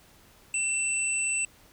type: tone pair together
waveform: sine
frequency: 2682 / 7965 Hz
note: E7 / B8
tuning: +29 / +14 cents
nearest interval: octave + perfect fifth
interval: 1885 cents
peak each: -28 dBFS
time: 0.54-1.45 s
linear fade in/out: 2 ms
effects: pink hiss -57 dBFS RMS until 1.72 s